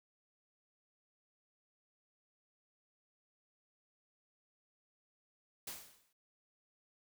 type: noise with exponential decay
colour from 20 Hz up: white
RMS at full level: -42 dBFS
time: 5.67-6.13 s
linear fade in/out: 5 ms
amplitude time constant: 100 ms
effects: none